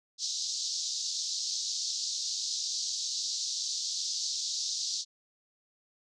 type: band-pass noise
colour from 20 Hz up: pink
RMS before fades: -34 dBFS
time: 0.18-5.05 s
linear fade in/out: 50 ms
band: 4000 to 6700 Hz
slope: 48 dB/octave
effects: none